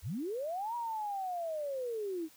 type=linear two-way sweep; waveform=sine; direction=up then down; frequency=57 to 964 to 305 Hz; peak=-34 dBFS; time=0.02-2.29 s; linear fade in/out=50 ms; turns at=0.75 s; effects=white hiss -60 dBFS RMS until 2.36 s